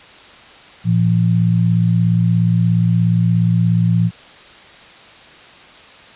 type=tone pair together; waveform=sine; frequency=114.04 / 171 Hz; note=A#2 / F3; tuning=-38 / -36 cents; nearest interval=perfect fifth; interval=702 cents; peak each=-14 dBFS; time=0.84-4.11 s; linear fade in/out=50 ms; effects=white hiss -41 dBFS RMS until 6.15 s + resampled to 8000 Hz